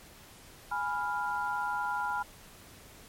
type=chord; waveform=sine; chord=F diminished; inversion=first; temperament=equal; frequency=830.6 / 987.8 / 1396.9 Hz; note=Ab5 / Cb6 / F6; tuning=0 / 0 / 0 cents; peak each=-34 dBFS; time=0.71-2.23 s; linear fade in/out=10 ms; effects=pink hiss -53 dBFS RMS until 3.08 s + MP3 64 kbps